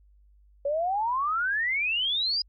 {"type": "exponential sweep", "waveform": "sine", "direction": "up", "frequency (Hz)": [551, 4991], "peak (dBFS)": -24, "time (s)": [0.65, 2.42], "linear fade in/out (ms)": 5, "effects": ["added 50 Hz sine -55 dBFS peak until 2.48 s", "Opus 48 kbps"]}